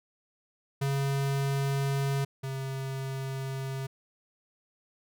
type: tone pair in turn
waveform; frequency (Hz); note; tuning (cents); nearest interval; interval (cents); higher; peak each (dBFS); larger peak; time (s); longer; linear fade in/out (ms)
square; 138.2 / 134.19; C#3 / C3; -5 / +44; minor second; 51; first; -27 / -33; first; 0.81-2.25 / 2.43-3.87; neither; 10
effects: none